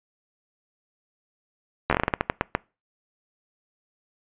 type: slowing click train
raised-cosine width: 0.5 ms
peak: -5 dBFS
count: 13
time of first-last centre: 1.9-2.55 s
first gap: 12 ms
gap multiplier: 1.25
effects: noise-tail reverb RT60 0.3 s tail -24 dB re dry + resampled to 8000 Hz